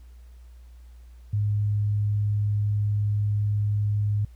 sine tone, 103.83 Hz, G#2, in tune, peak -21 dBFS, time 1.33-4.25 s, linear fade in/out 5 ms, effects added 60 Hz sine -44 dBFS peak until 4.35 s + pink hiss -65 dBFS RMS until 4.35 s

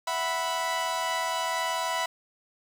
sawtooth chord, E suspended second, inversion none, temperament equal, 659.3 / 740 / 987.8 Hz, E5 / F#5 / B5, 0 / 0 / 0 cents, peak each -29 / -31 / -25 dBFS, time 0.07-2.06 s, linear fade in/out 5 ms, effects low-pass 10000 Hz 12 dB/octave + 8-bit

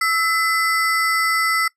square ring-modulated tone, 1664 Hz, G#6, 3 cents sharp, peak -14 dBFS, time 0.01-1.68 s, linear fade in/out 5 ms, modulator 351 Hz, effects noise-tail reverb RT60 0.1 s tail -21 dB re dry + low-pass 12000 Hz 12 dB/octave

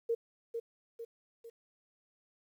sine tone with echo, 461.8 Hz, A#4, 16 cents flat, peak -28 dBFS, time 0.09-0.15 s, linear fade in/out 10 ms, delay 450 ms, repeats 3, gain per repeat -6 dB, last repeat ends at 1.5 s, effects 11-bit

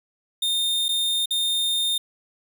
45% pulse tone with dropouts, 3643 Hz, A#7, 41 cents flat, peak -21 dBFS, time 0.42-1.98 s, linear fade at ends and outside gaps 5 ms, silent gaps 0.884-0.889 / 1.258-1.307 s, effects none

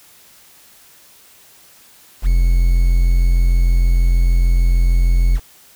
triangle tone with quantisation, 43.26 Hz, F1, 16 cents flat, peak -8 dBFS, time 2.22-5.4 s, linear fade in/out 50 ms, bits 6, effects white hiss -47 dBFS RMS until 5.75 s

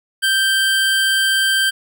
25% pulse tone, 1568 Hz, G6, in tune, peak -10 dBFS, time 0.22-1.71 s, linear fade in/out 20 ms, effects none

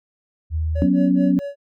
sine tone, 79.2 Hz, D#2, 31 cents sharp, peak -19 dBFS, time 0.5-0.87 s, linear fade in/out 50 ms
triangle tone with tremolo, 566 Hz, C#5, 36 cents sharp, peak -23 dBFS, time 0.75-1.56 s, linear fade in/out 10 ms, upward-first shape sine, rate 4.6 Hz, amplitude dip 100%
sine chord, F# suspended fourth, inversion none, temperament just, 185 / 246.7 / 277.5 Hz, F#3 / B3 / C#4, 0 / -2 / +2 cents, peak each -18 / -21 / -17 dBFS, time 0.82-1.39 s, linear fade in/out 0 ms
effects none

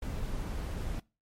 brown noise, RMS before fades -35 dBFS, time 0.02-1 s, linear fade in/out 5 ms, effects noise-tail reverb RT60 0.3 s tail -23 dB re dry + MP3 64 kbps

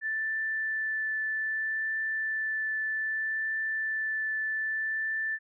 sine tone with vibrato, 1760 Hz, A6, in tune, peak -28 dBFS, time 0.01-5.39 s, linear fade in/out 50 ms, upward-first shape triangle, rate 0.63 Hz, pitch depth 8 cents each way, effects none

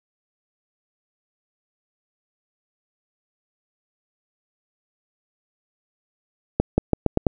accelerating click train, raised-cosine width 2 ms, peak -3 dBFS, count 6, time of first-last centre 6.6-7.268 s, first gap 180 ms, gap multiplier 0.85, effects none

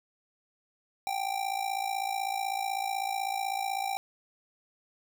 square tone with amplitude modulation, 784 Hz, G5, in tune, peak -27 dBFS, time 1.07-3.97 s, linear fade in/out 0 ms, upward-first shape sine, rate 56 Hz, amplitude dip 80%, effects none

